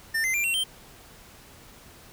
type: tone with pitch steps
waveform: square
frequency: 1800 / 2068 / 2375 / 2728 / 3134 Hz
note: A6 / C7 / D7 / F7 / G7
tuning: +39 / -21 / +19 / -41 / -1 cents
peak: -24 dBFS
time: 0.14-0.64 s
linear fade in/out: 10 ms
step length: 100 ms
effects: pink hiss -50 dBFS RMS until 2.12 s